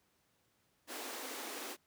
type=high-pass noise; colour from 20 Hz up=pink; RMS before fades=-44 dBFS; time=0.87-1.77 s; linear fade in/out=50 ms; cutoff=240 Hz; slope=96 dB/octave; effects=pink hiss -75 dBFS RMS until 1.86 s + high-pass 80 Hz 12 dB/octave

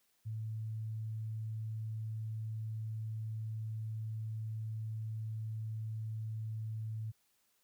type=tone; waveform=sine; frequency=110 Hz; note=A2; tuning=in tune; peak=-37 dBFS; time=0.25-7.12 s; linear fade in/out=20 ms; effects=white hiss -75 dBFS RMS until 7.63 s

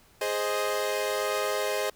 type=chord; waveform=sawtooth; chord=Ab major; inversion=none; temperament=equal; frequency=415.3 / 523.3 / 622.3 Hz; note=Ab4 / C5 / Eb5; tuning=0 / 0 / 0 cents; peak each=-27 dBFS; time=0.21-1.9 s; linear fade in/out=5 ms; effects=pink hiss -59 dBFS RMS until 1.95 s

